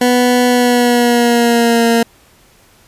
20% pulse tone with pitch glide, 246.9 to 231.7 Hz, B3 to A#3, 0 to -10 cents, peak -4 dBFS, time 0.01-2.03 s, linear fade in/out 5 ms, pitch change -110 cents, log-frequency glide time 0.47-1.85 s, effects pink hiss -48 dBFS RMS until 2.87 s + resampled to 32000 Hz

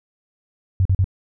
sine tone bursts, 94.3 Hz, F#2, 33 cents sharp, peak -13 dBFS, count 3, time 0.8-1.043 s, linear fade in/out 0 ms, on 53 ms, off 42 ms, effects none

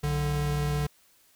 square tone pair together, 61.8 / 146.99 Hz, B1 / D3, +2 / +2 cents, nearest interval octave + minor third, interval 1500 cents, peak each -33 / -27 dBFS, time 0.03-0.87 s, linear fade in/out 10 ms, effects white hiss -62 dBFS RMS until 1.35 s

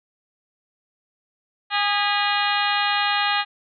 harmonic tone with a mistuned harmonic, 410 Hz, G#4, 22 cents flat, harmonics 2 / 3 / 4 / 5 / 6 / 7 / 8 / 9 / 10, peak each -24 / -26 / -27 / -28 / -29 / -29 / -30 / -31 / -31 dBFS, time 1.7-3.45 s, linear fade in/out 50 ms, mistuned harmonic 5, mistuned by -74 cents, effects none

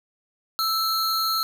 square tone pair together, 1318.5 / 4224 Hz, E6 / C8, 0 / +16 cents, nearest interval octave + minor sixth, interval 2016 cents, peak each -25 dBFS, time 0.59-1.43 s, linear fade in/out 0 ms, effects none

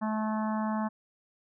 harmonic tone, 216.6 Hz, A3, 27 cents flat, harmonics 1 / 3 / 4 / 5 / 6 / 7 / 8, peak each -29 / -38 / -36 / -38 / -46 / -47 / -48 dBFS, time 0.01-0.89 s, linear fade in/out 20 ms, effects none

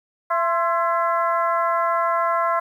harmonic tone with a mistuned harmonic, 335.9 Hz, E4, 33 cents sharp, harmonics 2 / 3 / 4 / 5 / 6, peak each -23 / -21 / -24 / -33 / -35 dBFS, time 0.3-2.6 s, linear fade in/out 10 ms, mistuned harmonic 3, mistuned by +69 cents, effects 9-bit

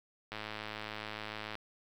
click train, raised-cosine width 0.3 ms, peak -24 dBFS, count 133, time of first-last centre 0.32-1.554 s, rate 107 Hz, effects 9-bit

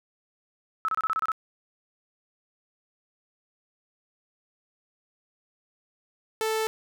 sine tone bursts, 1302 Hz, E6, 22 cents flat, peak -23 dBFS, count 8, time 0.85-1.318 s, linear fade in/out 0 ms, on 34 ms, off 28 ms
sawtooth tone, 440 Hz, A4, in tune, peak -21 dBFS, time 6.41-6.67 s, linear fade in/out 0 ms
effects none

